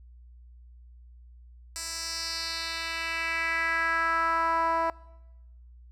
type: tone with band-pass filter sweep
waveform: 10% pulse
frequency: 329.6 Hz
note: E4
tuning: in tune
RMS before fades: -29 dBFS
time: 1.76-4.9 s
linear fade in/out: 0 ms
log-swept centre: 7200 to 820 Hz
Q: 2.6
effects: noise-tail reverb RT60 1.0 s tail -23 dB re dry + added 60 Hz sine -48 dBFS peak until 5.91 s